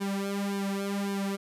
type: tone with flanger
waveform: sawtooth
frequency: 198.5 Hz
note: G3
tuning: 22 cents sharp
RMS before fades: -31 dBFS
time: 0-1.37 s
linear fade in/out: 20 ms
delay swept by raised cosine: 1.5 to 4 ms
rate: 1.8 Hz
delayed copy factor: -1
effects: resampled to 32000 Hz